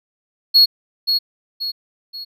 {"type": "tone with echo", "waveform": "triangle", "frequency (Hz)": 4328, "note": "C#8", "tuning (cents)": -42, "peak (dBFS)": -6, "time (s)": [0.54, 0.66], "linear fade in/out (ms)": 20, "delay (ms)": 530, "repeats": 3, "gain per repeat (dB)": -7, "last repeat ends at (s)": 2.25, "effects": []}